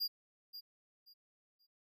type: tone with echo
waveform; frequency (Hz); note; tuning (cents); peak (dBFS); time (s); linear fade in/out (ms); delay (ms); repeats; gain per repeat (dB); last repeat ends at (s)
square; 4820; D8; +44; -34; 0-0.08; 20; 530; 3; -12; 1.67
effects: none